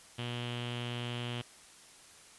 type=tone with low-pass filter; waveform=sawtooth; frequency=120.7 Hz; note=B2; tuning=39 cents flat; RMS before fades=-38 dBFS; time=0.18-1.42 s; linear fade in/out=10 ms; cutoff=3100 Hz; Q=6.7; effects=white hiss -56 dBFS RMS until 2.38 s + resampled to 24000 Hz

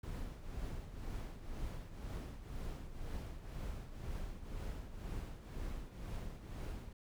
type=noise with tremolo; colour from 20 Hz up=brown; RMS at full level=-41 dBFS; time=0.03-6.93 s; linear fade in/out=5 ms; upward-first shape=triangle; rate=2 Hz; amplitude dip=70%; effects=none

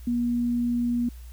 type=tone; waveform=sine; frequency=240 Hz; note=B3; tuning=49 cents flat; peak=-22 dBFS; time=0.07-1.09 s; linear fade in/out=5 ms; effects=added 60 Hz sine -39 dBFS peak until 1.32 s + white hiss -56 dBFS RMS until 1.32 s

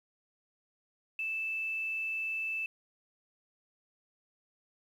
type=tone with quantisation; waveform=sine; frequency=2637 Hz; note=E7; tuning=in tune; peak=-32 dBFS; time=1.19-2.66 s; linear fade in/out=2 ms; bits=10; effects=none

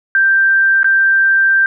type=tone with dropouts; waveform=sine; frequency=1573 Hz; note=G6; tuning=6 cents sharp; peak=-8 dBFS; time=0.15-1.66 s; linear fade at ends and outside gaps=1 ms; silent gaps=0.831-0.844 s; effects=none

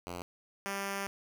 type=tone pair in turn; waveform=5% pulse; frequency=88 / 197.55 Hz; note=F2 / G3; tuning=+14 / +14 cents; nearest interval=octave + major second; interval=1400 cents; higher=second; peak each=-28 / -23 dBFS; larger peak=second; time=0.07-0.22 / 0.66-1.07 s; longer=second; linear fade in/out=0 ms; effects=none

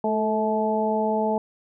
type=harmonic tone with a mistuned harmonic; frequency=215.9 Hz; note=A3; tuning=33 cents flat; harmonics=1 / 2 / 3 / 4; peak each=-26 / -26 / -26 / -26 dBFS; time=0.04-1.38 s; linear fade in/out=2 ms; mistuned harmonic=2; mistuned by=+27 cents; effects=none

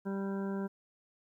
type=harmonic tone; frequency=196 Hz; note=G3; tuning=in tune; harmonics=1 / 2 / 3 / 4 / 5 / 7 / 8; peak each=-34 / -39 / -47 / -52 / -48 / -52 / -52 dBFS; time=0.05-0.68 s; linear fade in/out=20 ms; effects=12-bit

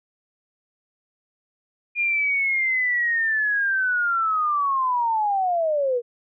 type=linear sweep; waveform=sine; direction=down; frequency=2429 to 466.2 Hz; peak=-19 dBFS; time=1.95-6.02 s; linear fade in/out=50 ms; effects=none

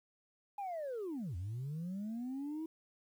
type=linear two-way sweep; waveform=sine; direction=down then up; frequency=830.6 to 82.41 to 325.4 Hz; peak=-36 dBFS; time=0.58-2.66 s; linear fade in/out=5 ms; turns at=1.36 s; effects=tanh soft clip ceiling -36 dBFS + 11-bit

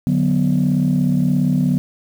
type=chord; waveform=sine; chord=B minor; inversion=first; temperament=just; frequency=148.16 / 185.21 / 246.9 Hz; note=D3 / F#3 / B3; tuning=+16 / +2 / 0 cents; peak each=-17 dBFS; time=0.07-1.78 s; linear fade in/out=0 ms; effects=tanh soft clip ceiling -8 dBFS + 7-bit

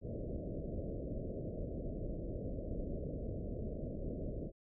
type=low-pass noise; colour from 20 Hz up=pink; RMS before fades=-41 dBFS; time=0.01-4.52 s; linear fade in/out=50 ms; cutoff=640 Hz; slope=96 dB/octave; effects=none

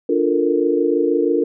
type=chord; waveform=sine; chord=Bb major seventh; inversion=first; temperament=equal; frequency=293.7 / 349.2 / 440 / 466.2 Hz; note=D4 / F4 / A4 / Bb4; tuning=0 / 0 / 0 / 0 cents; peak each=-20 / -19 / -22 / -19 dBFS; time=0.09-1.44 s; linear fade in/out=5 ms; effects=none

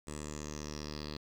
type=tone with low-pass filter sweep; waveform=10% pulse; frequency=75 Hz; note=D2; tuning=37 cents sharp; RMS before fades=-42 dBFS; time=0.07-1.17 s; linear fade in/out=5 ms; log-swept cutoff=8300 to 4400 Hz; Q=7; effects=10-bit

